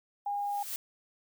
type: noise with exponential growth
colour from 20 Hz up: blue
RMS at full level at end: -34 dBFS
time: 0.25-0.76 s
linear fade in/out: 1 ms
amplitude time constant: 110 ms
type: tone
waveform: sine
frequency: 813 Hz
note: G#5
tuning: 37 cents flat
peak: -30 dBFS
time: 0.26-0.63 s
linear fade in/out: 5 ms
effects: none